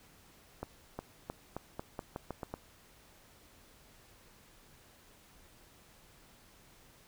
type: accelerating click train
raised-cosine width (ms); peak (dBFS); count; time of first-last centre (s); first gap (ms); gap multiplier
1; -24; 10; 0.63-2.54; 360; 0.86
effects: pink hiss -61 dBFS RMS until 7.07 s